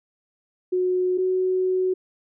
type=tone pair in turn; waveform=sine; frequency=365.7 / 371.2 Hz; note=F#4 / F#4; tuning=-20 / +6 cents; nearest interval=unison; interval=26 cents; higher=second; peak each=-19 dBFS; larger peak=neither; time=0.72-1.18 / 1.18-1.94 s; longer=second; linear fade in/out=10 ms; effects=none